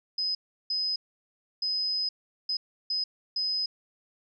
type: tone bursts at uneven times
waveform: sine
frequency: 5040 Hz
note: D#8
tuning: 21 cents sharp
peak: -26 dBFS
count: 6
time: 0.18-0.35 / 0.7-0.96 / 1.62-2.09 / 2.49-2.57 / 2.9-3.04 / 3.36-3.66 s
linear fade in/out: 5 ms
effects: none